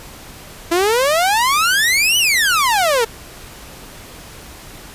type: exponential two-way sweep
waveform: sawtooth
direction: up then down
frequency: 329.3 to 3028 to 437.1 Hz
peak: -9 dBFS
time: 0.71-3.05 s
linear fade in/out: 10 ms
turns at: 2.18 s
effects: pink hiss -37 dBFS RMS until 4.94 s + resampled to 32000 Hz